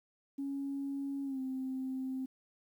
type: tone with pitch glide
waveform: sine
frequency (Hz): 277.2 to 261.9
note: C#4 to C4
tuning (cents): 0 to +2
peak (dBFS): -34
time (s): 0.38-2.26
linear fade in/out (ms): 10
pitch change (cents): -98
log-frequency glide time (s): 1.24-1.4
effects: tanh soft clip ceiling -30 dBFS + 11-bit